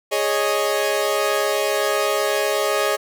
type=chord; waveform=sawtooth; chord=Ab suspended fourth; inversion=none; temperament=equal; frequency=415.3 / 554.4 / 622.3 Hz; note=Ab4 / Db5 / Eb5; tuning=0 / 0 / 0 cents; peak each=-19 dBFS; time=0.11-2.97 s; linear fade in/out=20 ms; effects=none

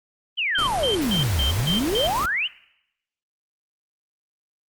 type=exponential two-way sweep; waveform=sine; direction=down then up; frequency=3167 to 63 to 3167 Hz; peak=-21 dBFS; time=0.37-2.48 s; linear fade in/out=20 ms; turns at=1.44 s
type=tone bursts; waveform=sine; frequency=3136 Hz; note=G7; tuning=in tune; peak=-22 dBFS; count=6; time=0.55-2.07 s; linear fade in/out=2 ms; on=120 ms; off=160 ms
type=noise; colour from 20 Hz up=pink; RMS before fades=-30 dBFS; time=0.58-2.26 s; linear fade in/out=5 ms
effects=noise-tail reverb RT60 0.8 s tail -21 dB re dry + Opus 32 kbps

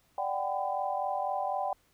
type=chord; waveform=sine; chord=G major seventh; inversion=second; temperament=equal with one note detuned; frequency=587.3 / 740 / 784 / 1007.4 Hz; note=D5 / F#5 / G5 / B5; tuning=0 / 0 / 0 / +34 cents; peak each=-36 / -35 / -32 / -38 dBFS; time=0.18-1.73 s; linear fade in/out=2 ms; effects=pink hiss -68 dBFS RMS until 1.93 s

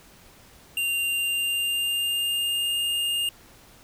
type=tone with pitch glide; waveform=square; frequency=2783 to 2823 Hz; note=F7 to F7; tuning=-7 to +18 cents; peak=-24 dBFS; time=0.77-3.29 s; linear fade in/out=2 ms; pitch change=+25 cents; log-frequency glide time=1.02-2.77 s; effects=pink hiss -52 dBFS RMS until 3.83 s

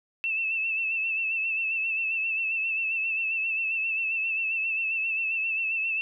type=tone with vibrato; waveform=sine; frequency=2648 Hz; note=E7; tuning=7 cents sharp; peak=-25 dBFS; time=0.24-6.01 s; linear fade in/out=0 ms; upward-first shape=sine; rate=7.5 Hz; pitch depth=44 cents each way; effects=none

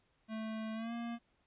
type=tone with pitch glide; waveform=square; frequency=220 to 234.4 Hz; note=A3 to A#3; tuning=0 to +10 cents; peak=-39 dBFS; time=0.28-1.19 s; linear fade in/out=50 ms; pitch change=+110 cents; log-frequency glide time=0.74-0.93 s; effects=pink hiss -75 dBFS RMS until 1.46 s + resampled to 8000 Hz

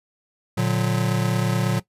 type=chord; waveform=square; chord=Bb augmented; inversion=none; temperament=just; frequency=116.54 / 145.68 / 182.1 Hz; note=Bb2 / D3 / F#3; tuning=0 / -14 / -27 cents; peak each=-24 / -26 / -24 dBFS; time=0.57-1.8 s; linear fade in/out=10 ms; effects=noise-tail reverb RT60 0.1 s tail -17 dB re dry + resampled to 32000 Hz

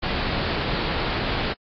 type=low-pass noise; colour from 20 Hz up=pink; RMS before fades=-26 dBFS; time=0.02-1.54 s; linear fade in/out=20 ms; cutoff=4800 Hz; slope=96 dB/octave; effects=AAC 32 kbps

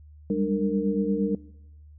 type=tone cluster; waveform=sine; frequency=194.3 / 202.9 / 298.8 / 461.4 Hz; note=G3 / G#3 / D4 / A#4; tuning=-15 / -40 / +30 / -18 cents; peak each=-28 dBFS; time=0.3-1.35 s; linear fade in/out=2 ms; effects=noise-tail reverb RT60 0.9 s tail -21 dB re dry + added 75 Hz sine -46 dBFS peak until 1.98 s

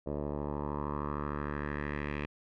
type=tone with low-pass filter sweep; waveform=10% pulse; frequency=73.1 Hz; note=D2; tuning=7 cents flat; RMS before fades=-36 dBFS; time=0.06-2.26 s; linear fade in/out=10 ms; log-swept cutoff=630 to 2400 Hz; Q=3.3; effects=none

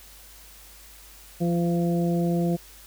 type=harmonic tone with a mistuned harmonic; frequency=171.9 Hz; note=F3; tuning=27 cents flat; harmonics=1 / 2 / 3 / 4; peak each=-22 / -28 / -32 / -34 dBFS; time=1.4-2.57 s; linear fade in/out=20 ms; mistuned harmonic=3; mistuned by=-15 cents; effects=added 50 Hz sine -51 dBFS peak until 2.86 s + white hiss -49 dBFS RMS until 2.86 s

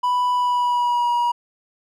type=tone with pitch glide; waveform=triangle; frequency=989 to 959.2 Hz; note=B5 to A#5; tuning=+2 to +49 cents; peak=-15 dBFS; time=0.03-1.32 s; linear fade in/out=10 ms; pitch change=-53 cents; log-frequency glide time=0.33-1.1 s; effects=none

